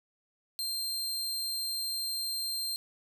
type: tone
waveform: sawtooth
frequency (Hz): 4169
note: C8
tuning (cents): -7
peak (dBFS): -29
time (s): 0.59-2.76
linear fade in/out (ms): 0
effects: none